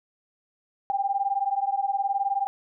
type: beating tone pair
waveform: sine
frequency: 784 / 803 Hz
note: G5 / G5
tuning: 0 / +41 cents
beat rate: 19 Hz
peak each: -26 dBFS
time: 0.9-2.47 s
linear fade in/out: 0 ms
effects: none